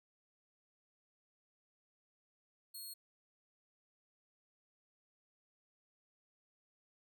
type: tone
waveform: 10% pulse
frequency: 4300 Hz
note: C8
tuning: 47 cents sharp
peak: -39 dBFS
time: 2.74-2.94 s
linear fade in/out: 10 ms
effects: none